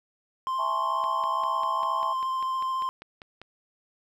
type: tone with vibrato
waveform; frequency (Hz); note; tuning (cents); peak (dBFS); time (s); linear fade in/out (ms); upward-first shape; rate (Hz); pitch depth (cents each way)
triangle; 1046.5; C6; 0; -24; 0.47-2.89; 0; sine; 14; 11
type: chord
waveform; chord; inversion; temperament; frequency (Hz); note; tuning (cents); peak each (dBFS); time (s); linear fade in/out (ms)
sine; A major seventh; second; equal with one note detuned; 659.3 / 830.6 / 901.6 / 1108.7; E5 / G#5 / A5 / C#6; 0 / 0 / +42 / 0; -36 / -35 / -36 / -32; 0.58-2.14; 20
type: click train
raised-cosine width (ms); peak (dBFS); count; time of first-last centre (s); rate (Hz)
0.3; -27; 13; 1.04-3.416; 5.05
effects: none